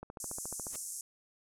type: click train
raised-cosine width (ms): 1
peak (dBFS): -29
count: 10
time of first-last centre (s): 0.03-0.668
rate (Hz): 14.1
type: band-pass noise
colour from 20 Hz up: white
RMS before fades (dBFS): -42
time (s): 0.2-1.01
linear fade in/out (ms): 2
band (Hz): 6000 to 11000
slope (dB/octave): 48
type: noise with exponential growth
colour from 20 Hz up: pink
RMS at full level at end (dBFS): -42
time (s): 0.67-0.76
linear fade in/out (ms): 2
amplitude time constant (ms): 19
effects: none